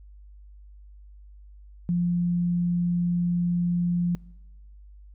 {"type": "tone", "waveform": "sine", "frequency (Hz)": 174.61, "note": "F3", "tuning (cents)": 0, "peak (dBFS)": -21, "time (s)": [1.89, 4.15], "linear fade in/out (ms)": 0, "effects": ["noise-tail reverb RT60 1.0 s tail -25 dB re dry", "added 50 Hz sine -45 dBFS peak until 5.14 s"]}